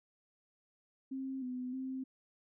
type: tone with pitch steps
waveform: sine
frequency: 265.9 / 251.7 / 262 Hz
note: C4 / B3 / C4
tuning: +28 / +33 / +2 cents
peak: -37 dBFS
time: 1.11-2.04 s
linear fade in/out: 10 ms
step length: 310 ms
effects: none